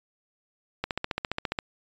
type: click train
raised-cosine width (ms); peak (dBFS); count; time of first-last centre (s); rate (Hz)
0.3; -12; 12; 0.84-1.588; 14.7
effects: resampled to 16000 Hz